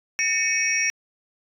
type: tone cluster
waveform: sine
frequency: 1820 / 2240 / 2554 / 5660 Hz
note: A#6 / C#7 / D#7 / F8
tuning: -42 / +18 / +45 / +22 cents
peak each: -27 / -24 / -26 / -24 dBFS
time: 0.19-0.9 s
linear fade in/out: 0 ms
effects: tanh soft clip ceiling -10 dBFS